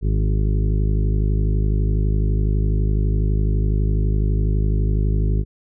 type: harmonic tone with a mistuned harmonic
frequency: 52 Hz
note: G#1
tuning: 3 cents sharp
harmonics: 1 / 2 / 3 / 4 / 5 / 6 / 7 / 8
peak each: -17 / -22 / -26 / -33 / -35 / -37 / -34 / -36 dBFS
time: 0.01-5.45 s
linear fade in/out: 50 ms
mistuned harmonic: 4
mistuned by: -20 cents
effects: none